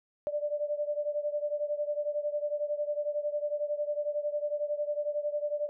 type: beating tone pair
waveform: sine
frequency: 587.3 / 598.3 Hz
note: D5 / D5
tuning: 0 / +32 cents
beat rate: 11 Hz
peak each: -31 / -34 dBFS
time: 0.27-5.69 s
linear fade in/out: 0 ms
effects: none